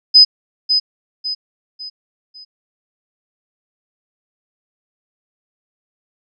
sine tone with echo, 5020 Hz, D#8, 15 cents sharp, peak -3 dBFS, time 0.14-0.25 s, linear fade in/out 20 ms, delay 550 ms, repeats 4, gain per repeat -8 dB, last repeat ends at 2.45 s, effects none

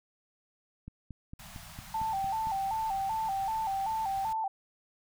click train, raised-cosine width 5 ms, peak -30 dBFS, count 8, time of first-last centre 0.88-2.471 s, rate 4.4 Hz
pink band-stop noise, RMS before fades -48 dBFS, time 1.39-4.33 s, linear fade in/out 5 ms, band 220 to 620 Hz, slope 96 dB/octave
sine tone with vibrato, 830.6 Hz, G#5, in tune, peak -29 dBFS, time 1.94-4.48 s, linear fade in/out 5 ms, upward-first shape square, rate 2.6 Hz, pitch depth 110 cents each way
effects none

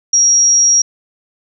sine tone, 5660 Hz, F8, 22 cents sharp, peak -7 dBFS, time 0.13-0.82 s, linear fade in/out 5 ms, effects none

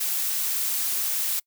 blue noise, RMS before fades -26 dBFS, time 0-1.4 s, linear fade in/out 10 ms, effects noise-tail reverb RT60 0.1 s tail -26 dB re dry

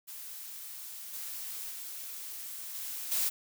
blue noise with level steps, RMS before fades -44 / -40 / -42 / -39 / -30 dBFS, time 0.07-3.3 s, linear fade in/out 20 ms, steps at 1.13 / 1.7 / 2.74 / 3.11 s, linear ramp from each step 10 ms, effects none

